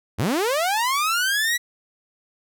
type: linear sweep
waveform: sawtooth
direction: up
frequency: 75.8 to 1965 Hz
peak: -16 dBFS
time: 0.18-1.58 s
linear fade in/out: 20 ms
effects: none